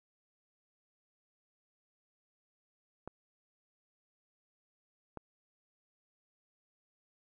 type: clicks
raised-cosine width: 1 ms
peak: -28 dBFS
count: 2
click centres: 3.076 / 5.173 s
effects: none